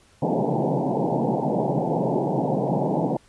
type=band-pass noise; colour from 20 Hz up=pink; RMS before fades=-23 dBFS; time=0.22-3.17 s; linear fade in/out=5 ms; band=130 to 910 Hz; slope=96 dB/octave; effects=pink hiss -57 dBFS RMS until 3.28 s + resampled to 24000 Hz

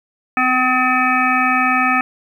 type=harmonic tone; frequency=254.6 Hz; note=C4; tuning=47 cents flat; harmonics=1 / 3 / 5 / 7 / 9 / 10; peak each=-21 / -20 / -17 / -20 / -22 / -22 dBFS; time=0.37-2.01 s; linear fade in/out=2 ms; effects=8-bit

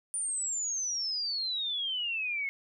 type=exponential sweep; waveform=sine; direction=down; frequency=9397 to 2163 Hz; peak=-30 dBFS; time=0.14-2.49 s; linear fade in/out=0 ms; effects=none

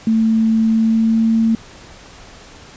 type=tone with pitch glide; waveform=sine; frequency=222.7 to 225.2 Hz; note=A3 to A3; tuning=+21 to +40 cents; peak=-11 dBFS; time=0.07-1.55 s; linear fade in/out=2 ms; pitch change=+19 cents; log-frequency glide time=0.62-1.34 s; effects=pink hiss -40 dBFS RMS until 2.76 s + resampled to 16000 Hz

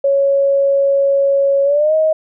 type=tone with pitch glide; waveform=sine; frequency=554.4 to 629.5 Hz; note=C#5 to D#5; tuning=0 to +20 cents; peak=-10 dBFS; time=0.04-2.13 s; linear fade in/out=5 ms; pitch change=+220 cents; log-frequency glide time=1.64-1.94 s; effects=none

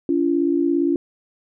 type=tone pair together; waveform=sine; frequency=283.7 / 341.2 Hz; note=C#4 / F4; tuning=+40 / -40 cents; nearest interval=minor third; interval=320 cents; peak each=-19 dBFS; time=0.09-0.96 s; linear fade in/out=2 ms; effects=none

